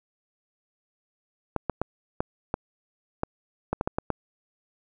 clicks, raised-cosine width 1 ms, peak -11 dBFS, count 11, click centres 1.563 / 1.697 / 1.816 / 2.205 / 2.541 / 3.234 / 3.73 / 3.811 / 3.875 / 3.985 / 4.103 s, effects none

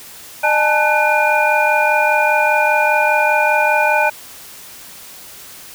sine tone cluster, 606 / 846 / 891 / 1498 / 2417 Hz, D#5 / G#5 / A5 / F#6 / D7, -46 / +32 / +22 / +21 / +49 cents, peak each -18 dBFS, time 0.43-4.1 s, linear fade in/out 10 ms, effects white hiss -37 dBFS RMS until 5.74 s

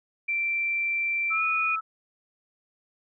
sine tone with pitch glide, 2349 to 2464 Hz, D7 to D#7, 0 to -17 cents, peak -24 dBFS, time 0.28-1.76 s, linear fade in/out 10 ms, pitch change +83 cents, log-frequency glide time 1.32-1.43 s
sine tone, 1308 Hz, E6, 14 cents flat, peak -27 dBFS, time 1.3-1.81 s, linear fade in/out 20 ms
effects none

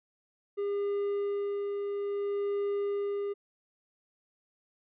triangle tone with tremolo, 404.3 Hz, G#4, 46 cents flat, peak -26 dBFS, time 0.57-3.34 s, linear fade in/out 20 ms, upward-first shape sine, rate 0.6 Hz, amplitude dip 30%, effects resampled to 8000 Hz

